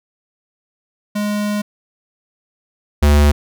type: tone pair in turn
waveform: square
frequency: 207.7 / 73.28 Hz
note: G#3 / D2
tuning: 0 / -3 cents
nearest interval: octave + tritone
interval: 1803 cents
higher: first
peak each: -18 / -9 dBFS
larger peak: second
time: 1.15-1.62 / 3.02-3.32 s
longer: first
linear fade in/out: 10 ms
effects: none